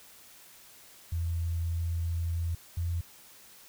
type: tone pair in turn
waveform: sine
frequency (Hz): 84 / 85.47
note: E2 / F2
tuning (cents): +33 / -37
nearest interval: unison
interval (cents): 30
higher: second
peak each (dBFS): -28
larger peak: neither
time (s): 1.12-2.55 / 2.77-3.01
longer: first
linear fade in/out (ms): 5
effects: white hiss -54 dBFS RMS until 3.68 s